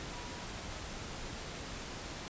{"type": "tone in noise", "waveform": "sine", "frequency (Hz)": 968, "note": "B5", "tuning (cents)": -35, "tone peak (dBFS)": -51, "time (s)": [0.12, 0.44], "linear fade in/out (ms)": 0, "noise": "pink", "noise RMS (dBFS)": -43, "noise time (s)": [0, 2.28], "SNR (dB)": -11, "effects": ["resampled to 16000 Hz"]}